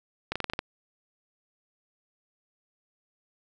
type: clicks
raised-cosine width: 0.3 ms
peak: -13 dBFS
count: 7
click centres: 0.32 / 0.356 / 0.403 / 0.443 / 0.499 / 0.535 / 0.591 s
effects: none